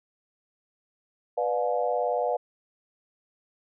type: chord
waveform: sine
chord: B diminished seventh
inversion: none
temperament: just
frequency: 493.9 / 592.7 / 711.2 / 853.4 Hz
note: B4 / D5 / F5 / Ab5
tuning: 0 / +16 / +31 / +47 cents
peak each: -28 / -29 / -28 / -34 dBFS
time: 1.37-2.37 s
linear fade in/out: 10 ms
effects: none